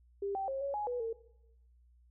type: tone with pitch steps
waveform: sine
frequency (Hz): 398.9 / 776 / 539 / 557 / 835 / 490.2 / 454.2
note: G4 / G5 / C#5 / C#5 / G#5 / B4 / A#4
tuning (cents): +30 / -18 / -49 / +8 / +9 / -13 / -45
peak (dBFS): -33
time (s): 0.22-1.13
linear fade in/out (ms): 5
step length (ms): 130
effects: noise-tail reverb RT60 0.9 s tail -20 dB re dry + added 60 Hz sine -61 dBFS peak until 2.1 s